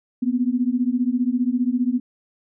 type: beating tone pair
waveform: sine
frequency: 240.4 / 255.4 Hz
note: B3 / C4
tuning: -46 / -42 cents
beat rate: 15 Hz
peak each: -21 / -21 dBFS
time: 0.22-2 s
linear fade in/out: 10 ms
effects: none